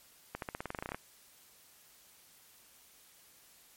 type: accelerating click train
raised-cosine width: 0.5 ms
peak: -22 dBFS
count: 14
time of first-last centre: 0.35-0.946 s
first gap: 72 ms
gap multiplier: 0.92
effects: white hiss -61 dBFS RMS until 3.76 s + MP3 64 kbps